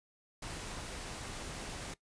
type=noise; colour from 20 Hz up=pink; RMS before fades=-43 dBFS; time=0.42-1.94 s; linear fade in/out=5 ms; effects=noise-tail reverb RT60 0.1 s tail -18 dB re dry + resampled to 22050 Hz